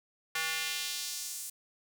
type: tone with high-pass filter sweep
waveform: square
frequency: 160.9 Hz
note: E3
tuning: 42 cents flat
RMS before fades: -36 dBFS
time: 0.35-1.5 s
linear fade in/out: 5 ms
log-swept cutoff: 1600 to 8800 Hz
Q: 1.2
effects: none